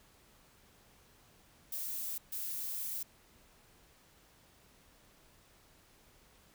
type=noise bursts at uneven times; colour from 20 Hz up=violet; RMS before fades=-39 dBFS; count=2; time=1.72-2.18 / 2.32-3.03 s; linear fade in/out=5 ms; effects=pink hiss -64 dBFS RMS until 6.54 s